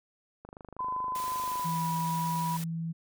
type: click train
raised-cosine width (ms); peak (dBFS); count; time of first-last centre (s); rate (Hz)
1; -31; 30; 0.45-1.596; 25.3
type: tone with pitch glide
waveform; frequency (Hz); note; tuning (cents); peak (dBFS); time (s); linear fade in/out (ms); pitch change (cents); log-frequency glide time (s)
sine; 1014 to 975.5; B5 to B5; +45 to -22; -30; 0.79-2.57; 5; -67; 1.41-1.87
type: noise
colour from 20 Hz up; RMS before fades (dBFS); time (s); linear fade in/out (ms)
white; -42; 1.15-2.64; 2
type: tone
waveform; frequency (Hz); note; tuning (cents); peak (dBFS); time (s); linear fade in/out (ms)
sine; 164.81; E3; 0; -31; 1.64-2.93; 20
effects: none